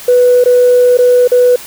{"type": "tone with dropouts", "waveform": "sine", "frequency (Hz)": 493.9, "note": "B4", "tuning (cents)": 0, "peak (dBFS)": -3, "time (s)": [0.08, 1.56], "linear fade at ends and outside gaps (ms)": 5, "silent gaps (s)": [[0.44, 0.458], [0.973, 0.987], [1.276, 1.317]], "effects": ["tanh soft clip ceiling 0 dBFS", "white hiss -30 dBFS RMS until 1.66 s"]}